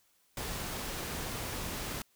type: noise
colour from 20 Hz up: pink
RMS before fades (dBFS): -38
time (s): 0.37-2.02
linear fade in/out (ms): 2
effects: white hiss -70 dBFS RMS until 2.15 s